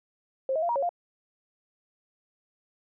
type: tone with pitch steps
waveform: sine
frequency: 531 / 634 / 689 / 947 / 553 / 699 Hz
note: C5 / D#5 / F5 / A#5 / C#5 / F5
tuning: +25 / +32 / -24 / +27 / -4 / +1 cents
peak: -24 dBFS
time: 0.49-0.892 s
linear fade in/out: 2 ms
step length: 67 ms
effects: none